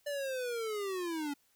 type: linear sweep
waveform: square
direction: down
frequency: 587.3 to 279.3 Hz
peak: -35 dBFS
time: 0.06-1.34 s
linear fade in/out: 10 ms
effects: white hiss -71 dBFS RMS until 1.55 s